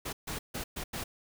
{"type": "noise bursts at uneven times", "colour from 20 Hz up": "pink", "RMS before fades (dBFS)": -37, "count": 5, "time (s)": [[0.05, 0.13], [0.27, 0.39], [0.54, 0.64], [0.76, 0.84], [0.93, 1.04]], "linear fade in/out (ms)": 10, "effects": []}